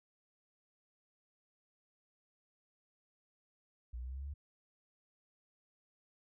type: linear sweep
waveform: sine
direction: up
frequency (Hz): 58.27 to 73.42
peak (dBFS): -40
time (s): 3.93-4.34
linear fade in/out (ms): 10
effects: none